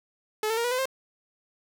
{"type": "tone with pitch steps", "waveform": "sawtooth", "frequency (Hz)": [429.9, 448.2, 467.2, 487, 507.7, 529.3], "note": ["A4", "A4", "A#4", "B4", "B4", "C5"], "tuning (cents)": [-40, 32, 4, -24, 48, 20], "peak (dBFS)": -21, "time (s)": [0.43, 0.856], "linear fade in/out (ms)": 2, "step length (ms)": 71, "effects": []}